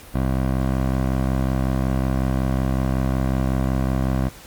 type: tone with low-pass filter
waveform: 15% pulse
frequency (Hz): 65.41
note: C2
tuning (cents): 0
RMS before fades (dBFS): -21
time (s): 0.14-4.29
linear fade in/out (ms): 10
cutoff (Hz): 1400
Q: 0.63
effects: pink hiss -43 dBFS RMS until 4.46 s + Opus 48 kbps